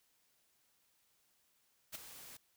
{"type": "noise with ADSR envelope", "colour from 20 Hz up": "white", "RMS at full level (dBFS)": -42, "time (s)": [1.92, 2.37], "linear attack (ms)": 31, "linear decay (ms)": 13, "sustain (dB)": -11, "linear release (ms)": 5, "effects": ["white hiss -75 dBFS RMS until 2.56 s"]}